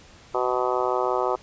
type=harmonic tone; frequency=125.7 Hz; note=B2; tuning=31 cents sharp; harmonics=3 / 4 / 5 / 6 / 7 / 8 / 9 / 10; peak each=-27 / -28 / -29 / -30 / -30 / -31 / -32 / -32 dBFS; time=0.34-1.36 s; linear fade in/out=10 ms; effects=pink hiss -50 dBFS RMS until 1.42 s + resampled to 16000 Hz